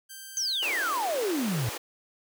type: tone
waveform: 5% pulse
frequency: 1568 Hz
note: G6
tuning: in tune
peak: -30 dBFS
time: 0.09-0.99 s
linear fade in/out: 20 ms
type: exponential sweep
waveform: sine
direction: down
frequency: 6420 to 109 Hz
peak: -26 dBFS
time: 0.37-1.69 s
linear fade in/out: 0 ms
type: high-pass noise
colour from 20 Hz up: pink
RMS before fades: -36 dBFS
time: 0.62-1.78 s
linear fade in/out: 10 ms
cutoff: 300 Hz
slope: 48 dB/octave
effects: none